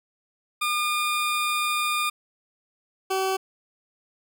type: tone pair in turn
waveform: 20% pulse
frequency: 1211 / 381.4 Hz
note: D#6 / G4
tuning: -47 / -47 cents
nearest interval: octave + minor sixth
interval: 2000 cents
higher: first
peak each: -18 dBFS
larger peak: neither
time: 0.61-2.1 / 3.1-3.37 s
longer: first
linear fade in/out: 10 ms
effects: none